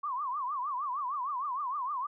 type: tone with vibrato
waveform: sine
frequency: 1087 Hz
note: C#6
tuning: 34 cents flat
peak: -31 dBFS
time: 0.03-2.07 s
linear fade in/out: 10 ms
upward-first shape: triangle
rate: 6.5 Hz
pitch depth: 220 cents each way
effects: none

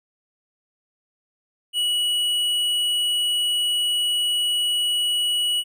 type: tone with hard clipping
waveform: triangle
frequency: 2930 Hz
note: F#7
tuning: 18 cents flat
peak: -21 dBFS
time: 1.73-5.64 s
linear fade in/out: 50 ms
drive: 11 dB
effects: none

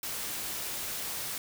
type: noise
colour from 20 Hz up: white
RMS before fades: -36 dBFS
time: 0.03-1.38 s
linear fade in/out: 2 ms
effects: none

